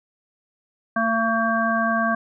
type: harmonic tone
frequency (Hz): 226.2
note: A3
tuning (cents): +48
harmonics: 1 / 3 / 5 / 7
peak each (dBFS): -24 / -24 / -24 / -24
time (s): 0.96-2.15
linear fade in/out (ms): 5
effects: none